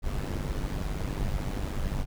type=noise with amplitude modulation; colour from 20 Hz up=brown; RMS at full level=-27 dBFS; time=0.02-2.06 s; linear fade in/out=50 ms; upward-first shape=sine; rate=98.6 Hz; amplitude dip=70%; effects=none